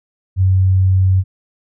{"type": "tone", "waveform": "sine", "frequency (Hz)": 94.1, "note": "F#2", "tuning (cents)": 30, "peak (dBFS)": -9, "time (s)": [0.36, 1.24], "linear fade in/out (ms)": 50, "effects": []}